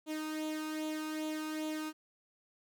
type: tone with flanger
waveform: sawtooth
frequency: 310 Hz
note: D#4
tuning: 6 cents flat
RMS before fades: -38 dBFS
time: 0.06-1.93 s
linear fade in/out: 50 ms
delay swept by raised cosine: 0.28 to 0.79 ms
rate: 2.5 Hz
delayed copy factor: +0.6
effects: none